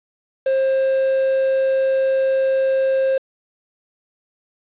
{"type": "tone", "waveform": "triangle", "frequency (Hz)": 532, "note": "C5", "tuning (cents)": 29, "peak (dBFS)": -13, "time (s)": [0.46, 3.18], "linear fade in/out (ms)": 5, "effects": ["resampled to 8000 Hz", "7-bit"]}